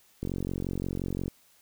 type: click train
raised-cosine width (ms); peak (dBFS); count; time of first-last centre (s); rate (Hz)
3; -19; 49; 0.23-1.28; 45.7
effects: white hiss -62 dBFS RMS until 1.61 s